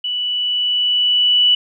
sine tone with level ramp, 2960 Hz, F#7, in tune, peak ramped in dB -19 to -9 dBFS, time 0.04-1.55 s, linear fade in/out 5 ms, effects none

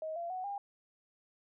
sine tone with pitch steps, 631 / 684.1 / 741.8 / 804.2 Hz, D#5 / F5 / F#5 / G5, +24 / -36 / +4 / +44 cents, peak -36 dBFS, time 0.02-0.58 s, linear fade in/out 2 ms, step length 140 ms, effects none

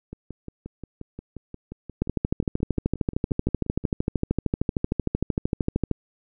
two click trains, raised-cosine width 3 ms, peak -9 / -23 dBFS, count 52 / 22, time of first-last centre 2.02-5.913 / 0.13-3.84 s, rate 13.1 / 5.66 Hz, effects none

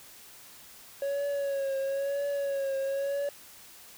triangle tone with vibrato, 554.4 Hz, C#5, in tune, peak -26 dBFS, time 1.02-3.29 s, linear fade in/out 2 ms, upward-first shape triangle, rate 1 Hz, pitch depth 50 cents each way, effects white hiss -51 dBFS RMS until 3.97 s

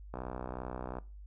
click train, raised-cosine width 1 ms, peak -25 dBFS, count 54, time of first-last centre 0.14-0.985 s, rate 62.7 Hz, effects noise-tail reverb RT60 0.3 s tail -20 dB re dry + added 50 Hz sine -46 dBFS peak until 1.26 s

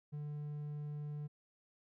triangle tone, 148 Hz, D3, 14 cents sharp, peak -38 dBFS, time 0.12-1.28 s, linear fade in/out 20 ms, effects none

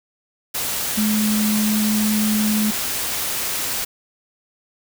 sine tone in noise, 213.1 Hz, G#3, 45 cents sharp, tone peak -17 dBFS, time 0.97-2.71 s, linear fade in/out 10 ms, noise white, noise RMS -24 dBFS, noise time 0.54-3.85 s, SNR +4 dB, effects none

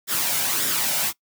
white noise with flanger, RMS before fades -23 dBFS, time 0.07-1.13 s, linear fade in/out 50 ms, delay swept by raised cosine 0.55 to 1.37 ms, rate 1.7 Hz, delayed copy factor +0.5, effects noise-tail reverb RT60 0.1 s tail -21 dB re dry + high-pass 150 Hz 12 dB/octave

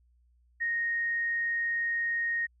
sine tone, 1863 Hz, A#6, 2 cents flat, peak -27 dBFS, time 0.6-2.47 s, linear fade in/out 20 ms, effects added 60 Hz sine -62 dBFS peak until 2.6 s

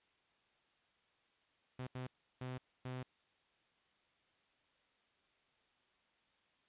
sawtooth tone bursts at uneven times, 127.6 Hz, C3, 43 cents flat, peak -38 dBFS, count 4, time 1.79-1.87 / 1.95-2.07 / 2.41-2.58 / 2.85-3.03 s, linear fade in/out 5 ms, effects white hiss -75 dBFS RMS until 6.68 s + resampled to 8000 Hz

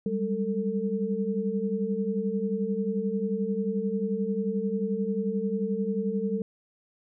sine tone cluster, 192.7 / 204 / 448.1 Hz, G3 / G#3 / A4, -29 / -31 / +32 cents, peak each -30 dBFS, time 0.06-6.42 s, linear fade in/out 2 ms, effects none

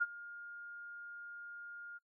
sine tone with ADSR envelope, 1415 Hz, F6, 22 cents sharp, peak -27 dBFS, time 0-1.99 s, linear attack 20 ms, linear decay 35 ms, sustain -19 dB, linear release 24 ms, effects noise-tail reverb RT60 0.1 s tail -25 dB re dry

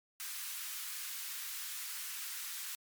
white high-pass noise, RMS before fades -42 dBFS, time 0.2-2.75 s, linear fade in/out 0 ms, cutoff 1200 Hz, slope 24 dB/octave, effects MP3 96 kbps

